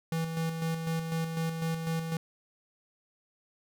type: tone with tremolo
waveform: square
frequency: 163.4 Hz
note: E3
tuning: 15 cents flat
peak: -29 dBFS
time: 0.12-2.17 s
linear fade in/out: 2 ms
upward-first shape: square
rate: 4 Hz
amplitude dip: 45%
effects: none